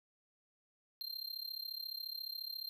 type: tone with amplitude modulation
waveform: square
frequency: 4173 Hz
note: C8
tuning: 5 cents flat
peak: -38 dBFS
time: 1.01-2.69 s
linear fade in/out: 0 ms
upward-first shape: sine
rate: 34.3 Hz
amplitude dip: 90%
effects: none